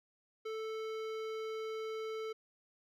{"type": "tone with hard clipping", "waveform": "sine", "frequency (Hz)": 440, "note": "A4", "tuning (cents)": 0, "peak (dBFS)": -40, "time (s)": [0.45, 2.33], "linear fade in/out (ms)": 10, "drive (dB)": 16, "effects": []}